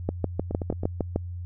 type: two click trains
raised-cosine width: 2 ms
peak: -17 / -11 dBFS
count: 4 / 8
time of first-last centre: 0.51-0.834 / 0.09-1.16 s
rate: 9.26 / 6.54 Hz
effects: added 88 Hz sine -32 dBFS peak until 1.45 s